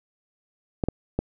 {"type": "clicks", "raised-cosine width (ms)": 2, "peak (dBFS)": -10, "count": 3, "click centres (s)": [0.838, 0.886, 1.19], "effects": []}